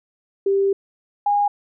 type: tone pair in turn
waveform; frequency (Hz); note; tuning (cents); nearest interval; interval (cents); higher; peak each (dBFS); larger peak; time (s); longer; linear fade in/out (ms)
sine; 393.5 / 818.5; G4 / G#5; +7 / -25; octave + minor second; 1268; second; -15; neither; 0.46-0.73 / 1.26-1.48; first; 5
effects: none